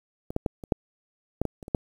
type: clicks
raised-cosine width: 2 ms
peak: -21 / -12 / -11 / -25 / -7 / -11 / -14 / -27 / -25 / -9 dBFS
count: 10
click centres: 0.305 / 0.364 / 0.462 / 0.638 / 0.722 / 1.416 / 1.453 / 1.628 / 1.681 / 1.748 s
effects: 8-bit